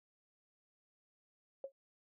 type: tone with exponential decay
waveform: sine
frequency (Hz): 544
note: C#5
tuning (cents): -33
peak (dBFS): -36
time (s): 1.64-1.72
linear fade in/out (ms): 2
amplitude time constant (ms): 17
effects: none